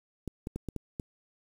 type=clicks; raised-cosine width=3 ms; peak=-22 dBFS; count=6; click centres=0.277 / 0.471 / 0.56 / 0.687 / 0.763 / 0.998 s; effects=8-bit